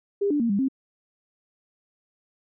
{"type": "tone with pitch steps", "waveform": "sine", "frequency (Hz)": [402.2, 293.1, 232.5, 200, 266.9], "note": ["G4", "D4", "A#3", "G3", "C4"], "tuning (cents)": [44, -3, -4, 35, 35], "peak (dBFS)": -20, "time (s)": [0.21, 0.685], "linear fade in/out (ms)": 10, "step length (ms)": 95, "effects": []}